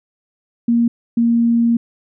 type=tone pair in turn; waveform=sine; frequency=234.8 / 233.5 Hz; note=A#3 / A#3; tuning=+13 / +3 cents; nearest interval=unison; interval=10 cents; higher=first; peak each=-11 dBFS; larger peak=neither; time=0.68-0.88 / 1.17-1.77 s; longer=second; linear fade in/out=5 ms; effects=none